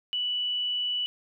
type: tone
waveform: sine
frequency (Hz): 2960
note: F#7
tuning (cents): 0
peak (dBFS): -26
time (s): 0.13-1.06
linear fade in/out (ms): 0
effects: none